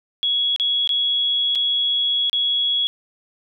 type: tone with dropouts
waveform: sine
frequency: 3345 Hz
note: G#7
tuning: 12 cents sharp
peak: -17 dBFS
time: 0.23-2.87 s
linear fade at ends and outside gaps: 0 ms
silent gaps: 0.562-0.598 / 0.875-0.892 / 1.551-1.556 / 2.297-2.33 s
effects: none